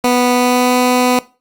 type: tone with pitch glide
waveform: 15% pulse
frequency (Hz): 246.9 to 249.6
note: B3 to B3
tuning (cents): 0 to +19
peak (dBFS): -4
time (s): 0.04-1.19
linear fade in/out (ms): 2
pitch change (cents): +19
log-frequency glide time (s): 0.3-0.75
effects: noise-tail reverb RT60 0.3 s tail -19 dB re dry + Opus 48 kbps